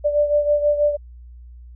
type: beating tone pair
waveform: sine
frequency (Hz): 587.3 / 593.5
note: D5 / D5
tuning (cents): 0 / +18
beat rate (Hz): 6.2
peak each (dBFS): -16 / -22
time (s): 0.04-0.97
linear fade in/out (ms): 20
effects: added 60 Hz sine -38 dBFS peak until 1.75 s

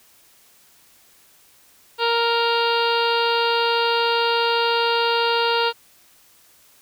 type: harmonic tone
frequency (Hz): 466.2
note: A#4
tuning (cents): 0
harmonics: 1 / 2 / 3 / 4 / 5 / 6 / 7 / 8 / 9 / 10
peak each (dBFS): -22 / -22 / -25 / -36 / -36 / -26 / -33 / -30 / -31 / -33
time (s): 1.98-5.73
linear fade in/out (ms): 50
effects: white hiss -54 dBFS RMS until 6.81 s

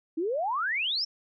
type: exponential sweep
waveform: sine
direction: up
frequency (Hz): 304.6 to 5588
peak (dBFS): -26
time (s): 0.17-1.05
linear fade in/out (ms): 10
effects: none

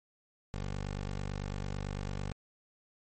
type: tone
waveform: 15% pulse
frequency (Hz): 48.99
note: G1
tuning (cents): 0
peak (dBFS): -29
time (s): 0.54-2.32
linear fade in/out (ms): 0
effects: MP3 32 kbps

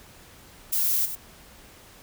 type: noise with echo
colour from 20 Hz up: violet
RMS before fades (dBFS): -24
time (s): 0.72-1.06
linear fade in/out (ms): 10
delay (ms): 96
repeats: 1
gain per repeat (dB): -9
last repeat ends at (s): 1.156
effects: pink hiss -50 dBFS RMS until 2.02 s

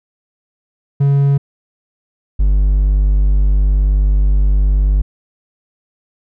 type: tone pair in turn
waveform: triangle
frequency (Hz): 140 / 49.5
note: C#3 / G1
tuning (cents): +18 / +18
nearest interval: octave + tritone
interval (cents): 1800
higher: first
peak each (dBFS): -7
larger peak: neither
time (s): 1-1.38 / 2.39-5.02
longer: second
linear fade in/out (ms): 10
effects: none

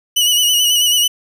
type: tone with vibrato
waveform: sawtooth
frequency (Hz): 2940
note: F#7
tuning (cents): -12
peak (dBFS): -8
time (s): 0.16-1.08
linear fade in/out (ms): 10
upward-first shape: sine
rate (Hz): 9.2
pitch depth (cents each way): 45
effects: 8-bit

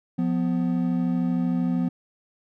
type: tone pair together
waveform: triangle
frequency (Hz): 176.5 / 249.6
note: F3 / B3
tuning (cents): +19 / +19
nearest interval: tritone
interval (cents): 600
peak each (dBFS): -22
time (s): 0.18-1.89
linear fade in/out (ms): 10
effects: none

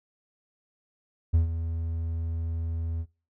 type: tone with ADSR envelope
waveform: triangle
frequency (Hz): 82.41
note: E2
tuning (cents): 0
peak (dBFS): -14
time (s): 1.33-3.06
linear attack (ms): 17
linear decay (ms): 120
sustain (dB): -12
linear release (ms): 56
effects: noise-tail reverb RT60 0.4 s tail -24 dB re dry + tanh soft clip ceiling -10 dBFS

